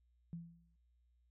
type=tone with exponential decay; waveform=sine; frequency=168.7 Hz; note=E3; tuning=40 cents sharp; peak=-40 dBFS; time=0.33-0.76 s; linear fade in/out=0 ms; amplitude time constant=92 ms; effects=added 60 Hz sine -70 dBFS peak until 1.3 s